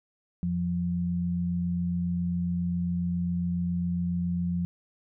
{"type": "tone pair together", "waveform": "sine", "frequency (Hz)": [87.31, 174.61], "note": ["F2", "F3"], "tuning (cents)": [0, 0], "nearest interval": "octave", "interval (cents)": 1200, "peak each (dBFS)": [-34, -26], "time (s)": [0.43, 4.65], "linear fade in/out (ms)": 0, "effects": []}